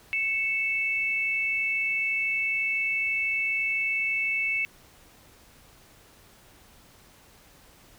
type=tone pair together; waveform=sine; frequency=2217 / 2636 Hz; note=C#7 / E7; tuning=0 / -1 cents; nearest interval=minor third; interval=299 cents; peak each=-27 dBFS; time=0.13-4.65 s; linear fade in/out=0 ms; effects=pink hiss -55 dBFS RMS until 7.98 s